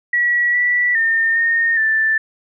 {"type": "tone with pitch steps", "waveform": "sine", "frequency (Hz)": [1930, 1957, 1816, 1839, 1766], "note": ["B6", "B6", "A#6", "A#6", "A6"], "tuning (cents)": [-40, -16, -46, -24, 6], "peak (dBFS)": -13, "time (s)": [0.13, 2.18], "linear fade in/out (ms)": 5, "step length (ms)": 410, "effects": []}